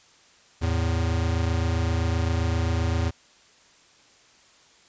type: tone pair together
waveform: square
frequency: 82.35 / 110 Hz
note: E2 / A2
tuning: -1 / 0 cents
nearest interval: perfect fourth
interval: 501 cents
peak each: -24 / -28 dBFS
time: 0.61-3.11 s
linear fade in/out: 20 ms
effects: white hiss -56 dBFS RMS until 4.88 s + resampled to 16000 Hz